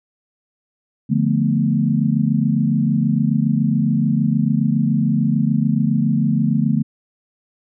sine chord, B half-diminished seventh, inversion first, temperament equal, 146.83 / 174.61 / 220 / 246.9 Hz, D3 / F3 / A3 / B3, 0 / 0 / 0 / 0 cents, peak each -19 / -22 / -18 / -22 dBFS, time 1.09-6.83 s, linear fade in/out 20 ms, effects none

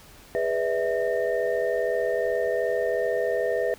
sine tone cluster, 411.1 / 493.5 / 587 / 650 / 1827 Hz, G#4 / B4 / D5 / E5 / A#6, -18 / -1 / -1 / -24 / -35 cents, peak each -29 / -26 / -34 / -27 / -35 dBFS, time 0.35-3.74 s, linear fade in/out 0 ms, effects pink hiss -50 dBFS RMS until 3.78 s

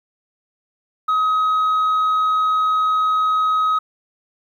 sine tone, 1267 Hz, D#6, 31 cents sharp, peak -12 dBFS, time 1.08-3.79 s, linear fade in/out 10 ms, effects tanh soft clip ceiling -14 dBFS + 9-bit

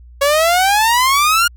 sawtooth exponential sweep, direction up, 552 to 1436 Hz, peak -7 dBFS, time 0.21-1.48 s, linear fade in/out 10 ms, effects added 60 Hz sine -37 dBFS peak until 1.56 s

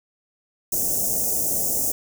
white band-stop noise, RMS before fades -23 dBFS, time 0.72-1.92 s, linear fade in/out 5 ms, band 740 to 5900 Hz, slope 48 dB/octave, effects none

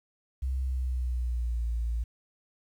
sine tone with pitch glide, 65.41 to 57.6 Hz, C2 to A#1, 0 to -20 cents, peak -26 dBFS, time 0.42-2.04 s, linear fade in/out 10 ms, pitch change -220 cents, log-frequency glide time 0.62-1.68 s, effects tanh soft clip ceiling -23 dBFS + 10-bit

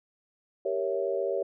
sine chord, G diminished seventh, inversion none, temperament equal, 392 / 466.2 / 554.4 / 659.3 Hz, G4 / Bb4 / Db5 / Fb5, 0 / 0 / 0 / 0 cents, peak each -31 / -33 / -30 / -36 dBFS, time 0.65-1.43 s, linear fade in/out 5 ms, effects none

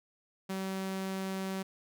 sawtooth tone, 191.1 Hz, G3, 44 cents flat, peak -30 dBFS, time 0.49-1.63 s, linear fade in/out 10 ms, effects none

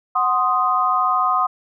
sine chord, C diminished, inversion second, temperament equal, 740 / 1046.5 / 1244.5 Hz, Gb5 / C6 / Eb6, 0 / 0 / 0 cents, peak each -22 / -20 / -18 dBFS, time 0.15-1.47 s, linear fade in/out 10 ms, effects none

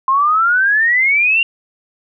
sine exponential sweep, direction up, 1046.5 to 2801 Hz, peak -10 dBFS, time 0.08-1.43 s, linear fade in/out 2 ms, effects none

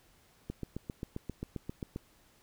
click train, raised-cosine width 3 ms, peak -24 dBFS, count 12, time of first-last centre 0.5-1.961 s, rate 7.53 Hz, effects pink hiss -65 dBFS RMS until 2.42 s

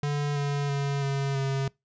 square tone with pitch steps, 145.2 / 142.87 / 140.58 / 138.32 / 136.1 Hz, D3 / D3 / C#3 / C#3 / C#3, -19 / -47 / +25 / -3 / -31 cents, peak -26 dBFS, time 0.03-1.68 s, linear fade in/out 2 ms, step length 330 ms, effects noise-tail reverb RT60 0.2 s tail -24 dB re dry + resampled to 16000 Hz

